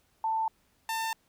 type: tone pair in turn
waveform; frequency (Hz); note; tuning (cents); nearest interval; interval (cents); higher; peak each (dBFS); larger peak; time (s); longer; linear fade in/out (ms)
sine / sawtooth; 888 / 896.8; A5 / A5; +16 / +33; unison; 17; second; -26; neither; 0.24-0.48 / 0.89-1.13; neither; 2
effects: pink hiss -69 dBFS RMS until 1.28 s